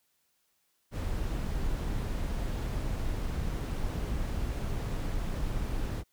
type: noise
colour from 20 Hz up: brown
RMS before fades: -32 dBFS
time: 0.91-6.04 s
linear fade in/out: 50 ms
effects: white hiss -74 dBFS RMS until 6.12 s